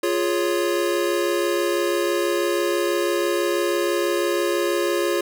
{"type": "chord", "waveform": "square", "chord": "Db major", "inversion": "first", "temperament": "equal", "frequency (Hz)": [349.2, 415.3, 554.4], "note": ["F4", "Ab4", "Db5"], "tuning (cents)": [0, 0, 0], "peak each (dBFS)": [-23, -26, -26], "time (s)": [0.03, 5.21], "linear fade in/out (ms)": 5, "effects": []}